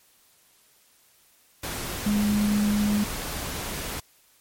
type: tone in noise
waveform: sine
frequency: 207.7 Hz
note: G#3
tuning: in tune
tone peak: -20 dBFS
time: 2.06-3.04 s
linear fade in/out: 5 ms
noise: pink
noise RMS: -32 dBFS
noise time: 1.63-4 s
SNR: +9 dB
effects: white hiss -60 dBFS RMS until 4.4 s + MP3 64 kbps